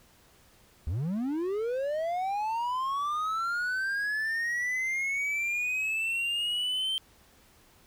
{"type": "linear sweep", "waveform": "triangle", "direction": "up", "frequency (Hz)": [68, 3136], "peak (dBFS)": -26, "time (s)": [0.87, 6.98], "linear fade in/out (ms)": 0, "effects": ["pink hiss -60 dBFS RMS until 7.86 s"]}